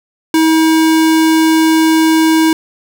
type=tone; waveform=square; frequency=320 Hz; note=D#4; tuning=49 cents sharp; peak=-8 dBFS; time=0.34-2.53 s; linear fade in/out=2 ms; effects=none